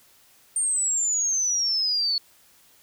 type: exponential sweep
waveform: sine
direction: down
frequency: 8840 to 4389 Hz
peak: -21 dBFS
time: 0.56-2.18 s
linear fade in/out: 2 ms
effects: white hiss -57 dBFS RMS until 2.82 s